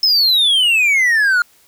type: exponential sweep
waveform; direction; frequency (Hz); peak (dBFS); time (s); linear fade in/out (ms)
triangle; down; 5274 to 1396.9; -9; 0.03-1.42; 2
effects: white hiss -52 dBFS RMS until 1.67 s